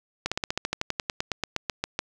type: slowing click train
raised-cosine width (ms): 0.2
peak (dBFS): -9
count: 19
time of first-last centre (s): 0.26-1.991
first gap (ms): 56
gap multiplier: 1.06
effects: none